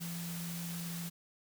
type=tone in noise; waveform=sine; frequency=170.5 Hz; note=F3; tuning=41 cents flat; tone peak=-39 dBFS; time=0-1.1 s; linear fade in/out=20 ms; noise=white; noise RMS=-45 dBFS; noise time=0-1.1 s; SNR=+3 dB; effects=none